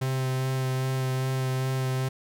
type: tone with vibrato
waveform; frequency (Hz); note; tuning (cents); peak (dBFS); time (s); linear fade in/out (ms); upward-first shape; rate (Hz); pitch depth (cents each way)
45% pulse; 130.81; C3; 0; -25; 0.01-2.09; 10; sine; 2.5; 12
effects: none

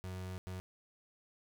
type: tone bursts at uneven times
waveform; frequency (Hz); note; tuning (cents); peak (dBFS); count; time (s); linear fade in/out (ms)
35% pulse; 92.5; F#2; 0; -39; 2; 0.04-0.38 / 0.47-0.6; 0
effects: none

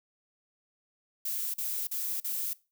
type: noise bursts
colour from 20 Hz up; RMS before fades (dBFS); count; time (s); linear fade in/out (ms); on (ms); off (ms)
violet; -33; 4; 1.25-2.533; 5; 290; 41
effects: noise-tail reverb RT60 0.3 s tail -21 dB re dry

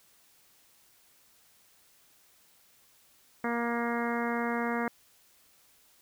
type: harmonic tone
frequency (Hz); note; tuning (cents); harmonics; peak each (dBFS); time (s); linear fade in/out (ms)
235.8; A#3; +20; 1 / 2 / 3 / 4 / 5 / 6 / 7 / 8 / 9; -32 / -35 / -37 / -38 / -39 / -40 / -40 / -41 / -42; 3.44-4.88; 2
effects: white hiss -63 dBFS RMS until 6.01 s

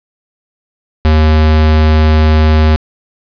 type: tone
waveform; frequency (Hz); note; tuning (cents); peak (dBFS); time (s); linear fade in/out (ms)
square; 77.78; D#2; 0; -6; 1.05-2.76; 0
effects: resampled to 11025 Hz + 7-bit

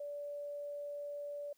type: tone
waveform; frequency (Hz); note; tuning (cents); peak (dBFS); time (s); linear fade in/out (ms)
sine; 579; D5; -25; -40; 0-1.53; 5
effects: white hiss -74 dBFS RMS until 1.57 s

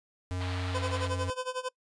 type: tone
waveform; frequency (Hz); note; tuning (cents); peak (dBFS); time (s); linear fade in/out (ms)
square; 91; F#2; -28; -32; 0.31-1.3; 0
type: band-pass noise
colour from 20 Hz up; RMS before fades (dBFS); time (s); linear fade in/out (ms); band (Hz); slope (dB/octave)
pink; -42; 0.4-1.08; 10; 650 to 4500; 48
type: tone with tremolo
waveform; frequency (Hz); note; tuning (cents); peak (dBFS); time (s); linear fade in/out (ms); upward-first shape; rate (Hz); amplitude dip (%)
25% pulse; 509; C5; -48; -26; 0.74-1.69; 10; sine; 11; 90
effects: noise-tail reverb RT60 0.1 s tail -24 dB re dry + resampled to 22050 Hz

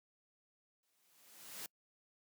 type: noise with exponential growth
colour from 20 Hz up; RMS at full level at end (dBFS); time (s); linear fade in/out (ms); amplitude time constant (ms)
white; -44; 0.83-1.66; 1; 180
effects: noise-tail reverb RT60 0.1 s tail -26 dB re dry + high-pass 150 Hz 12 dB/octave

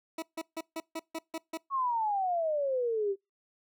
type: tone bursts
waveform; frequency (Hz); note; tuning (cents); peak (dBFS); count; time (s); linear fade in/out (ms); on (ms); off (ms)
20% pulse; 324.2; E4; -29; -29; 8; 0.18-1.574; 5; 43; 150
type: exponential sweep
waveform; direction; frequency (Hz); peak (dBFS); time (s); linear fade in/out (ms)
sine; down; 1116 to 382.5; -27; 1.7-3.16; 50
effects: noise-tail reverb RT60 0.2 s tail -25 dB re dry

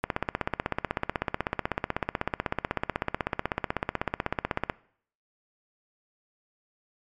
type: click train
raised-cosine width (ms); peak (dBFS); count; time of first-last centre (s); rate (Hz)
0.5; -10; 76; 0.04-4.698; 16.1
effects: noise-tail reverb RT60 0.6 s tail -21 dB re dry + MP3 64 kbps

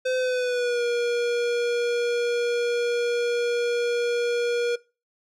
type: tone with pitch glide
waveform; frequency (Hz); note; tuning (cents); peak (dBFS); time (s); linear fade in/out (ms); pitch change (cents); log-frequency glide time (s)
square; 512 to 477.7; C5 to A#4; -38 to +42; -23; 0.05-4.76; 10; -120; 0.17-0.83
effects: noise-tail reverb RT60 0.3 s tail -21 dB re dry + low-pass 6000 Hz 12 dB/octave

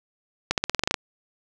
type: accelerating click train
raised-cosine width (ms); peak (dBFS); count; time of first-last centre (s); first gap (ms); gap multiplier
0.2; -4; 10; 0.51-0.942; 68; 0.91
effects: none

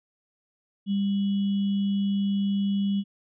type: tone with sample-and-hold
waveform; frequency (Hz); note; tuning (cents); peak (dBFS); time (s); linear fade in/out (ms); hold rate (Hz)
sine; 199.3; G3; +29; -22; 0.86-3.04; 50; 3150
effects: resampled to 11025 Hz

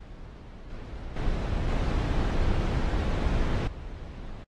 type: noise with level steps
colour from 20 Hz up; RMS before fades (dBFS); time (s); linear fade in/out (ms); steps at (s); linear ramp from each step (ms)
brown; -43 / -38 / -28 / -25 / -39; 0-4.44; 10; 0.7 / 1.16 / 1.68 / 3.67; 5
effects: low-pass 5000 Hz 12 dB/octave + AAC 32 kbps

